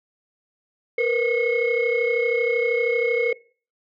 sine tone cluster, 465.3 / 498.1 / 2177 Hz, A#4 / B4 / C#7, -3 / +15 / -32 cents, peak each -20 / -22 / -23 dBFS, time 0.98-3.33 s, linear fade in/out 5 ms, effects noise-tail reverb RT60 0.4 s tail -21 dB re dry + tanh soft clip ceiling -13 dBFS

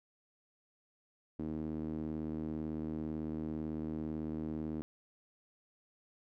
sawtooth tone with band-pass filter, 78 Hz, D#2, 5 cents sharp, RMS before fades -39 dBFS, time 1.39-4.82 s, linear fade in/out 0 ms, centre 280 Hz, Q 3, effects none

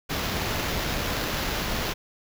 pink noise with sample-and-hold, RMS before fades -28 dBFS, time 0.09-1.94 s, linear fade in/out 20 ms, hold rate 8820 Hz, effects none

